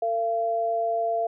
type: tone pair together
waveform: sine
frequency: 451.9 / 682 Hz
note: A4 / F5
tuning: +46 / -41 cents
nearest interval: perfect fifth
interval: 713 cents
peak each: -30 / -23 dBFS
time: 0.02-1.27 s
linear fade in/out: 5 ms
effects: none